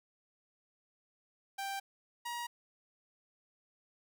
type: tone pair in turn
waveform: sawtooth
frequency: 786 / 952 Hz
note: G5 / A#5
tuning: +4 / +36 cents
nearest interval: minor third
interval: 332 cents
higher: second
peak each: -33 / -34 dBFS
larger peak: first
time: 1.58-1.8 / 2.25-2.47 s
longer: neither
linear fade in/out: 10 ms
effects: none